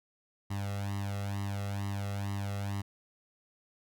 sawtooth tone with flanger, 100 Hz, G2, 35 cents sharp, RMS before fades -35 dBFS, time 0.5-2.82 s, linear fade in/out 10 ms, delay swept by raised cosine 1 to 1.53 ms, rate 2.2 Hz, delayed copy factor +0.8, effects none

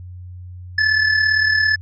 square tone with amplitude modulation, 1733 Hz, A6, 27 cents flat, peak -12 dBFS, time 0.78-1.76 s, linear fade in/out 5 ms, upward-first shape sine, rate 37.7 Hz, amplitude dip 55%, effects added 90 Hz sine -32 dBFS peak until 1.81 s + resampled to 16000 Hz

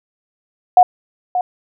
sine tone with echo, 726 Hz, F#5, 33 cents flat, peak -3 dBFS, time 0.77-0.83 s, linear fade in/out 2 ms, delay 580 ms, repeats 1, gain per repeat -11 dB, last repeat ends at 1.41 s, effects none

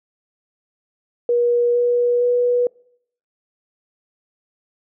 sine tone with pitch steps, 479.7 / 483.9 / 488.1 Hz, A#4 / B4 / B4, +50 / -35 / -20 cents, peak -14 dBFS, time 1.29-2.67 s, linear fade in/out 2 ms, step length 460 ms, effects noise-tail reverb RT60 0.7 s tail -26 dB re dry

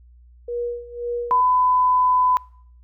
sine tone with tremolo, 479.1 Hz, A#4, 47 cents sharp, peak -22 dBFS, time 0.48-1.41 s, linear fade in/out 5 ms, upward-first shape sine, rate 1.9 Hz, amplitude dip 85%
sine tone, 1004 Hz, B5, 28 cents sharp, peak -14 dBFS, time 1.31-2.37 s, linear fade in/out 0 ms
effects noise-tail reverb RT60 0.6 s tail -25 dB re dry + added 60 Hz sine -46 dBFS peak until 2.83 s

